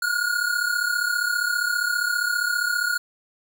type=tone pair together; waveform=square; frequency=1424 / 1459 Hz; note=F6 / F#6; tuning=+33 / -25 cents; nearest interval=unison; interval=42 cents; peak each=-25 dBFS; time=0.02-2.98 s; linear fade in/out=5 ms; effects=none